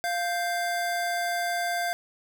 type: tone pair together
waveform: square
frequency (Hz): 698.5 / 1570.4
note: F5 / G6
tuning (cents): 0 / +3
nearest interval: octave + major second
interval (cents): 1403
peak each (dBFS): -28 / -32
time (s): 0.04-1.93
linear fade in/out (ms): 0
effects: none